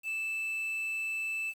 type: tone with quantisation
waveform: triangle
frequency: 2637 Hz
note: E7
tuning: in tune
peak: -30 dBFS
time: 0.03-1.54 s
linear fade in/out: 50 ms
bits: 9
effects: none